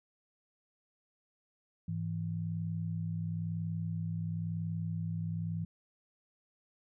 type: tone pair together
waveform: sine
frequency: 103.83 / 164.82 Hz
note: G#2 / E3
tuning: 0 / 0 cents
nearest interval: minor sixth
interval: 800 cents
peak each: -37 / -35 dBFS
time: 1.88-5.65 s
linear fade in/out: 5 ms
effects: none